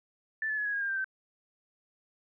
sine tone with pitch steps, 1760 / 1727.8 / 1696.1 / 1665.1 / 1634.6 / 1604.6 / 1575.2 / 1546.4 Hz, A6 / A6 / G#6 / G#6 / G#6 / G6 / G6 / G6, 0 / -32 / +36 / +4 / -28 / +40 / +8 / -24 cents, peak -29 dBFS, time 0.42-1.044 s, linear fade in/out 2 ms, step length 78 ms, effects none

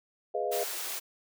sine chord, F half-diminished seventh, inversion first, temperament equal, 415.3 / 493.9 / 622.3 / 698.5 Hz, Ab4 / Cb5 / Eb5 / F5, 0 / 0 / 0 / 0 cents, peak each -34 dBFS, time 0.34-0.64 s, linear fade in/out 10 ms
white high-pass noise, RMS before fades -36 dBFS, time 0.51-1 s, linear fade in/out 20 ms, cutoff 330 Hz, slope 48 dB/octave
effects none

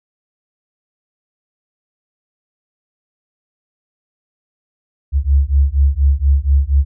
sine beating tone pair, 67.7 / 71.9 Hz, C#2 / D2, -40 / -36 cents, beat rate 4.2 Hz, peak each -13 dBFS, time 5.12-6.85 s, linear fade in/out 50 ms, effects none

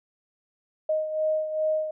sine beating tone pair, 622.3 / 624.8 Hz, D#5 / D#5, 0 / +7 cents, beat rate 2.5 Hz, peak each -24 / -31 dBFS, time 0.89-1.91 s, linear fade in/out 5 ms, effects none

